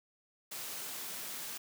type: high-pass noise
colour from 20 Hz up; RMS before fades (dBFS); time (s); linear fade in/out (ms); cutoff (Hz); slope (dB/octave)
white; -42; 0.51-1.58; 10; 150; 12
effects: none